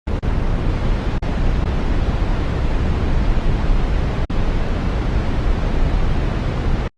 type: noise with dropouts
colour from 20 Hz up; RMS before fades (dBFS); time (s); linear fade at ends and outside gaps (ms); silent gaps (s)
brown; -17; 0.07-6.88; 5; 0.193-0.225 / 1.183-1.222 / 1.644-1.655 / 4.252-4.297
effects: low-pass 4000 Hz 12 dB/octave + Opus 24 kbps